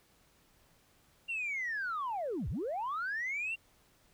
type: linear two-way sweep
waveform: sine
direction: down then up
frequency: 2794 to 49 to 2794 Hz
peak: -32 dBFS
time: 1.28-3.56 s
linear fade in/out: 20 ms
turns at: 2.49 s
effects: tanh soft clip ceiling -30 dBFS + pink hiss -67 dBFS RMS until 4.13 s